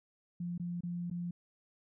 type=tone with dropouts; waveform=sine; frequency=174.3 Hz; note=F3; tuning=3 cents flat; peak=-35 dBFS; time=0.4-1.31 s; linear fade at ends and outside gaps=5 ms; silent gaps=0.579-0.597 / 0.808-0.834 / 1.101-1.111 s; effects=none